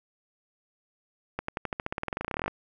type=accelerating click train; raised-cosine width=0.5 ms; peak=-15 dBFS; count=24; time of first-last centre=1.39-2.48 s; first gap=94 ms; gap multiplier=0.93; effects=none